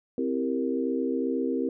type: chord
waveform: sine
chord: C dominant seventh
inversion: none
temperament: equal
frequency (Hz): 261.6 / 329.6 / 392 / 466.2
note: C4 / E4 / G4 / Bb4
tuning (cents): 0 / 0 / 0 / 0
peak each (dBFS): -28 / -32 / -32 / -31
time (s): 0.18-1.69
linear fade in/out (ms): 2
effects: none